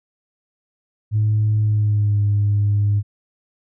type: tone with pitch glide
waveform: sine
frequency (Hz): 107 to 102.64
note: A2 to G#2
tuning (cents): -48 to -20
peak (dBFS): -13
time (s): 1.11-3.03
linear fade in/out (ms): 50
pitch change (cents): -72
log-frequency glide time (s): 1.61-2.21
effects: tanh soft clip ceiling -11 dBFS